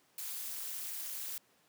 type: noise with amplitude modulation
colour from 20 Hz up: blue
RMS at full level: -37 dBFS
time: 0.18-1.38 s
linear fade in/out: 2 ms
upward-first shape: sine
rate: 245 Hz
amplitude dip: 95%
effects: pink hiss -69 dBFS RMS until 1.68 s + high-pass 200 Hz 12 dB/octave